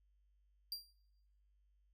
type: tone with exponential decay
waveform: 45% pulse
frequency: 4745 Hz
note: D8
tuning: 17 cents sharp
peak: -37 dBFS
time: 0.72-0.94 s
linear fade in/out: 1 ms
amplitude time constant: 46 ms
effects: noise-tail reverb RT60 0.9 s tail -24 dB re dry + added 50 Hz sine -70 dBFS peak until 1.93 s

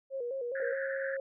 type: tone with vibrato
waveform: sine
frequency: 509 Hz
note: C5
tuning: 48 cents flat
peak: -33 dBFS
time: 0.1-0.76 s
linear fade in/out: 50 ms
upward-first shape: square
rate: 4.8 Hz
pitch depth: 97 cents each way
type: band-pass noise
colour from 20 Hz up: white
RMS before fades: -40 dBFS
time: 0.55-1.17 s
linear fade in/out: 5 ms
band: 1500 to 1800 Hz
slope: 96 dB/octave
type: tone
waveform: sine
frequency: 541 Hz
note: C#5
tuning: 42 cents flat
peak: -33 dBFS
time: 0.6-1.2 s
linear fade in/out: 2 ms
effects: none

